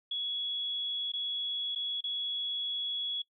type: tone with dropouts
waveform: sine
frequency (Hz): 3363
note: G#7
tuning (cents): +21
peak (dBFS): -31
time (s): 0.11-3.22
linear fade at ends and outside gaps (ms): 5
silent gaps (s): 1.12-1.135 / 1.751-1.758 / 2.008-2.039
effects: noise-tail reverb RT60 0.1 s tail -21 dB re dry